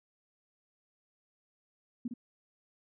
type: tone with echo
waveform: sine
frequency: 241.1 Hz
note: B3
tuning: 41 cents flat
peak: -32 dBFS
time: 2.05-2.08 s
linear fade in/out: 5 ms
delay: 59 ms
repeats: 1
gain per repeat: -5 dB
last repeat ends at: 2.139 s
effects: none